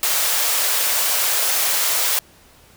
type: high-pass noise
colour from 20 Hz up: white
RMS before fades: -19 dBFS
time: 0.03-2.19 s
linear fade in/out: 0 ms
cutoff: 460 Hz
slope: 24 dB/octave
effects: pink hiss -50 dBFS RMS until 2.76 s